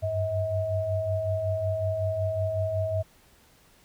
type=tone cluster; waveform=sine; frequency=94.2 / 99.6 / 640 Hz; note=F#2 / G2 / D#5; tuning=+32 / +28 / +49 cents; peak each=-33 / -30 / -27 dBFS; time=0.02-3.03 s; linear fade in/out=20 ms; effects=pink hiss -59 dBFS RMS until 3.84 s